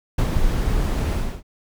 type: noise with ADSR envelope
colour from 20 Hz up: brown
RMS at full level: -17 dBFS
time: 0.18-1.43 s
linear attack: 6 ms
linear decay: 84 ms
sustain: -3 dB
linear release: 270 ms
effects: none